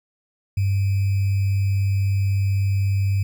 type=tone with sample-and-hold; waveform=sine; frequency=98.1 Hz; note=G2; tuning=2 cents sharp; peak=-17 dBFS; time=0.57-3.23 s; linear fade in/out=5 ms; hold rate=2450 Hz; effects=none